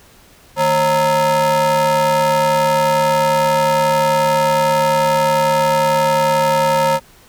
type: ring-modulated tone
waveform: square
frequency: 191.4 Hz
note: G3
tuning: 41 cents flat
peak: -10 dBFS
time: 0.56-7 s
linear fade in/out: 50 ms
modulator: 730 Hz
effects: pink hiss -47 dBFS RMS until 7.28 s